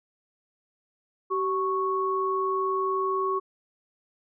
sine tone pair together, 383.2 / 1106 Hz, G4 / C#6, -39 / -4 cents, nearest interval octave + tritone, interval 1835 cents, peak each -27 / -26 dBFS, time 1.3-3.4 s, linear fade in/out 20 ms, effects none

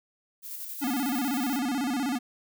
violet noise with tremolo, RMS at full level -37 dBFS, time 0.42-1.61 s, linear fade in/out 50 ms, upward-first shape square, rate 11 Hz, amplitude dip 30%
square tone with vibrato, 262.7 Hz, C4, 7 cents sharp, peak -27 dBFS, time 0.81-2.19 s, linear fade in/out 20 ms, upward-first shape square, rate 16 Hz, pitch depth 140 cents each way
effects none

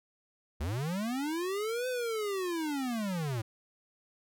square linear two-way sweep, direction up then down, 65.41 to 513 to 106 Hz, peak -32 dBFS, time 0.6-3.42 s, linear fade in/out 10 ms, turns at 1.88 s, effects none

